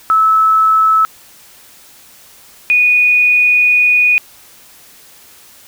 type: tone pair in turn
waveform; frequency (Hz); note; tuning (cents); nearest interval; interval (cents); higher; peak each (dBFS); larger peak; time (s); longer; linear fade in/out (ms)
sine; 1303 / 2468; E6 / D#7; -20 / -15; major seventh; 1105; second; -7; neither; 0.1-1.05 / 2.7-4.18; second; 0
effects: white hiss -42 dBFS RMS until 5.67 s